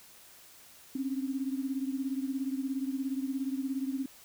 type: beating tone pair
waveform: sine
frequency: 264.3 / 281.3 Hz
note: C4 / C#4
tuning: +18 / +26 cents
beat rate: 17 Hz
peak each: -32 / -36 dBFS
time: 0.95-4.06 s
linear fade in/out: 5 ms
effects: white hiss -55 dBFS RMS until 4.24 s